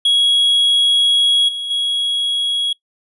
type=tone with level steps; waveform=triangle; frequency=3322 Hz; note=G#7; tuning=in tune; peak=-9 / -20 / -14 dBFS; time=0.05-2.73 s; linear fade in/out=5 ms; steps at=1.48 / 1.7 s; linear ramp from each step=10 ms; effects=noise-tail reverb RT60 0.1 s tail -22 dB re dry + resampled to 24000 Hz